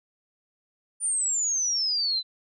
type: exponential sweep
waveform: sine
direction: down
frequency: 9350 to 3975 Hz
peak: -23 dBFS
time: 1-2.23 s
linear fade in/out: 50 ms
effects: none